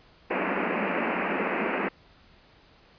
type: band-pass noise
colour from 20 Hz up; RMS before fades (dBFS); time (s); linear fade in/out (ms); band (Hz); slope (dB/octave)
pink; -28; 0.3-1.89; 10; 180 to 2700; 96
effects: pink hiss -57 dBFS RMS until 2.98 s + resampled to 11025 Hz